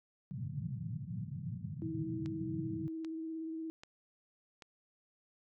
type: band-pass noise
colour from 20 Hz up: white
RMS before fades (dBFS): -41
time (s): 0.31-2.88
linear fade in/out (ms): 0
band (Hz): 100 to 180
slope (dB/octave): 48
type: tone with vibrato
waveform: sine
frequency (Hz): 322.2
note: E4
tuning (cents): -39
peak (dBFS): -38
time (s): 1.82-3.7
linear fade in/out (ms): 0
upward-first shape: triangle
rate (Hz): 17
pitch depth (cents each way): 22
type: click train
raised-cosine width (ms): 0.2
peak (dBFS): -33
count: 4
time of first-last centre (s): 2.26-4.622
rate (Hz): 1.27
effects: none